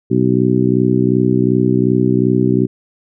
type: harmonic tone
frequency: 62.7 Hz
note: B1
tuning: 27 cents sharp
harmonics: 2 / 3 / 4 / 5 / 6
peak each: -17 / -17 / -17 / -17 / -17 dBFS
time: 0.1-2.67 s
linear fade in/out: 20 ms
effects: none